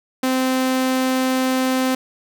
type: tone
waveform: sawtooth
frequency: 259.2 Hz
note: C4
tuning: 16 cents flat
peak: -13 dBFS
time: 0.23-1.95 s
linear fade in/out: 5 ms
effects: none